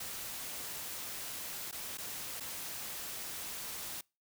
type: noise with dropouts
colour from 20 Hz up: white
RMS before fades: -42 dBFS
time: 0-4.01 s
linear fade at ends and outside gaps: 5 ms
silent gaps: 1.713-1.725 / 1.974-1.982 / 2.4-2.405 s
effects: noise-tail reverb RT60 0.3 s tail -26 dB re dry